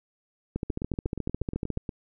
two click trains, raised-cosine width 3 ms, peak -16 / -19 dBFS, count 18 / 11, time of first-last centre 0.56-1.774 / 0.7-1.892 s, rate 14 / 8.39 Hz, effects none

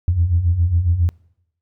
sine beating tone pair, 81.2 / 88.5 Hz, E2 / F2, -26 / +23 cents, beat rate 7.3 Hz, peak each -20 / -14 dBFS, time 0.08-1.09 s, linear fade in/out 0 ms, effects noise-tail reverb RT60 0.8 s tail -24 dB re dry + tanh soft clip ceiling -6 dBFS

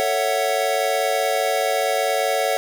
square chord, F# minor seventh, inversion first, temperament equal with one note detuned, 445.9 / 554.4 / 659.3 / 740 Hz, A4 / C#5 / E5 / F#5, +23 / 0 / 0 / 0 cents, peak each -27 / -24 / -26 / -24 dBFS, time 0-2.57 s, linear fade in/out 0 ms, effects none

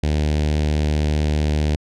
sawtooth tone with notch filter, 75.4 Hz, D2, 46 cents sharp, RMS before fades -19 dBFS, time 0.03-1.76 s, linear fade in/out 5 ms, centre 1200 Hz, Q 0.89, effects low-pass 6000 Hz 12 dB/octave

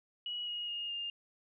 sine tone with pitch steps, 2917 / 2882 / 2847 / 2813 Hz, F#7 / F#7 / F7 / F7, -25 / -46 / +33 / +12 cents, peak -36 dBFS, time 0.26-1.1 s, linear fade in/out 2 ms, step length 210 ms, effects none

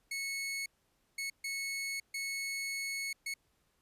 sawtooth tone bursts at uneven times, 2200 Hz, C#7, 14 cents flat, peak -32 dBFS, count 5, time 0.11-0.66 / 1.18-1.3 / 1.44-2 / 2.14-3.13 / 3.26-3.34 s, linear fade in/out 5 ms, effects pink hiss -75 dBFS RMS until 3.81 s + resampled to 32000 Hz

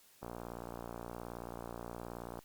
click train, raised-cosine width 1 ms, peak -29 dBFS, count 128, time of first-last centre 0.23-2.39 s, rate 58.8 Hz, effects white hiss -64 dBFS RMS until 2.44 s + Opus 48 kbps

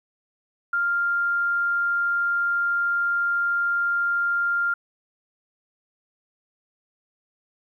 sine tone, 1396.9 Hz, F6, in tune, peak -20 dBFS, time 0.73-4.74 s, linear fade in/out 5 ms, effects 10-bit

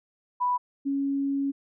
sine tone pair in turn, 987.8 / 277.2 Hz, B5 / C#4, 0 / 0 cents, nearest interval octave + minor seventh, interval 2200 cents, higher first, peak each -22 / -24 dBFS, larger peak first, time 0.4-0.58 / 0.85-1.52 s, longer second, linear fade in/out 20 ms, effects none

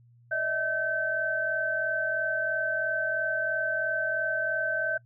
sine tone cluster, 602 / 645 / 1541 Hz, D5 / E5 / G6, +43 / -38 / -30 cents, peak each -36 / -32 / -27 dBFS, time 0.31-4.98 s, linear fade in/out 10 ms, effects noise-tail reverb RT60 0.1 s tail -23 dB re dry + added 119 Hz sine -55 dBFS peak until 5.05 s

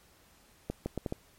accelerating click train, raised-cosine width 2 ms, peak -19 dBFS, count 5, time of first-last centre 0.7-1.124 s, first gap 160 ms, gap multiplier 0.73, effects pink hiss -62 dBFS RMS until 1.38 s + MP3 64 kbps

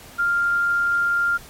sine tone, 1396.9 Hz, F6, in tune, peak -17 dBFS, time 0.18-1.38 s, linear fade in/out 20 ms, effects pink hiss -43 dBFS RMS until 1.49 s + MP3 64 kbps

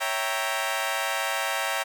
15% pulse chord, C# diminished seventh, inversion none, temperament equal, 554.4 / 659.3 / 784 / 932.3 Hz, C#5 / E5 / G5 / Bb5, 0 / 0 / 0 / 0 cents, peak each -26 / -25 / -24 / -25 dBFS, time 0-1.84 s, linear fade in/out 20 ms, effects none

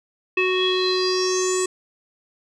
square tone with low-pass filter sweep, 370 Hz, F#4, in tune, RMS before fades -21 dBFS, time 0.37-1.66 s, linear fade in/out 5 ms, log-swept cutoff 2600 to 8100 Hz, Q 8.8, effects none

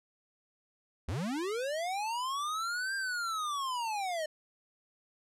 square linear two-way sweep, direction up then down, 65.41 to 1604 to 601 Hz, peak -33 dBFS, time 1.08-4.26 s, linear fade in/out 5 ms, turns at 2.95 s, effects low-pass 10000 Hz 12 dB/octave

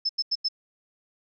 sine tone bursts, 5250 Hz, E8, 8 cents flat, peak -22 dBFS, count 4, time 0.05-0.486 s, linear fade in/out 10 ms, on 43 ms, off 88 ms, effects none

